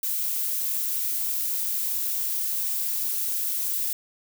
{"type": "noise", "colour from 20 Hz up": "violet", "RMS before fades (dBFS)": -27, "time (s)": [0.03, 3.93], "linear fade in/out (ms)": 2, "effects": []}